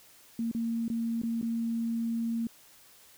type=tone with dropouts; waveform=sine; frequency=230 Hz; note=A#3; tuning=23 cents flat; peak=-28 dBFS; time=0.39-2.47 s; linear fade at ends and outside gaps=2 ms; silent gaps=0.514-0.548 / 0.881-0.9 / 1.217-1.234 / 1.414-1.427 s; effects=white hiss -57 dBFS RMS until 3.17 s